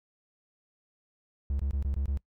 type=tone bursts; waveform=triangle; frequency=69.1 Hz; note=C#2; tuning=5 cents flat; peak=-25 dBFS; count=6; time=1.5-2.173 s; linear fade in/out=0 ms; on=93 ms; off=23 ms; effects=noise-tail reverb RT60 0.1 s tail -22 dB re dry